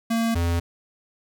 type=tone pair in turn; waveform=square; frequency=228.5 / 85.17 Hz; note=A#3 / F2; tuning=-34 / -43 cents; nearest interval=octave + perfect fourth; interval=1709 cents; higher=first; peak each=-21 dBFS; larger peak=neither; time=0.1-0.35 / 0.35-0.6 s; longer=neither; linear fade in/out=10 ms; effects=none